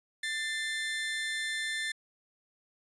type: tone pair together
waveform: 30% pulse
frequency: 1778 / 2074 Hz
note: A6 / C7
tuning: +18 / -16 cents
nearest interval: minor third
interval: 266 cents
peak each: -30 / -36 dBFS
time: 0.23-1.92 s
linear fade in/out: 5 ms
effects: resampled to 22050 Hz